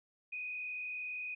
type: tone with frequency modulation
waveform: sine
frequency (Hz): 2489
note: D#7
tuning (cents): 0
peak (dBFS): -38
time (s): 0.32-1.35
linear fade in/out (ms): 10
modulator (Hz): 42.8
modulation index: 0.95
effects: none